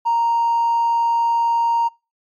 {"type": "tone with hard clipping", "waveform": "sine", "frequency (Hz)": 931, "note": "A#5", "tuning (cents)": -2, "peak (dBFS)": -15, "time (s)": [0.05, 1.89], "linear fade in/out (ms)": 20, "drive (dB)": 1, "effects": ["noise-tail reverb RT60 0.3 s tail -26 dB re dry", "MP3 64 kbps"]}